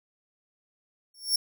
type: tone with exponential growth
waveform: sawtooth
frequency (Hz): 5470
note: F8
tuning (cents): -37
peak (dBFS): -16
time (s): 1.14-1.36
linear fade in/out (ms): 5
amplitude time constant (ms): 47
effects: none